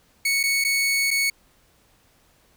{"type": "tone with dropouts", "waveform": "sawtooth", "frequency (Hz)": 2217, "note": "C#7", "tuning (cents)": 0, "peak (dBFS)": -16, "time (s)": [0.25, 1.3], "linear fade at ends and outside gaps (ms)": 5, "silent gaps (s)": [[0.431, 0.436], [0.641, 0.647], [1.107, 1.111]], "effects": ["pink hiss -60 dBFS RMS until 2.56 s"]}